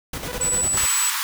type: noise with tremolo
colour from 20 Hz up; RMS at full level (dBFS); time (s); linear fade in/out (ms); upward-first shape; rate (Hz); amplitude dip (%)
pink; -29; 0.13-0.86; 5; square; 10; 50
type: tone bursts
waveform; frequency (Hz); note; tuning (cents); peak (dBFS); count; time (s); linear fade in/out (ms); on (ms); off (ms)
sawtooth; 494.4; B4; +2; -25; 6; 0.28-0.614; 5; 39; 20
type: tone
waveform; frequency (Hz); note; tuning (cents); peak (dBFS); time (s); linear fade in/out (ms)
sine; 7902; B8; 0; -19; 0.41-1.1; 2
type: high-pass noise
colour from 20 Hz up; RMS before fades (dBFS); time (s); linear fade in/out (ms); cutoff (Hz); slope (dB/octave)
pink; -25; 0.77-1.23; 0; 910; 96
effects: none